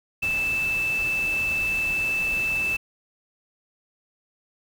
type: tone in noise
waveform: sine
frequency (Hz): 2637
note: E7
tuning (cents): 0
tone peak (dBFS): -22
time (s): 0.22-2.77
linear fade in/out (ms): 10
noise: pink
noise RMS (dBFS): -37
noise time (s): 0.22-2.77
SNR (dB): +12
effects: none